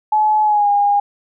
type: tone with pitch glide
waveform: sine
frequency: 855 to 814 Hz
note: A5 to G#5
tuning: -50 to -35 cents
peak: -11 dBFS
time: 0.12-1 s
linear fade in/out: 5 ms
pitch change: -85 cents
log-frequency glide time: 0.43-0.69 s
effects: none